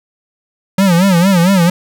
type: tone with vibrato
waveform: square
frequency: 182.7 Hz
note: F#3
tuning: 22 cents flat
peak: -8 dBFS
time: 0.78-1.7 s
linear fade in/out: 5 ms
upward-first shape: sine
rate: 4.4 Hz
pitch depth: 150 cents each way
effects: none